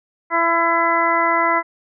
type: harmonic tone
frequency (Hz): 335.4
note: E4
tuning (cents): +30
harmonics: 1 / 2 / 3 / 4 / 5 / 6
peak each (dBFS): -26 / -22 / -18 / -21 / -29 / -21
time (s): 0.3-1.63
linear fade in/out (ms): 50
effects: none